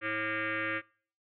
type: tone with frequency modulation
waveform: sine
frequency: 108.8 Hz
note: A2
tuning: 19 cents flat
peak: -30 dBFS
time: 0.01-0.82 s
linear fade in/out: 50 ms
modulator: 433 Hz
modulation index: 5.2
effects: noise-tail reverb RT60 0.5 s tail -25 dB re dry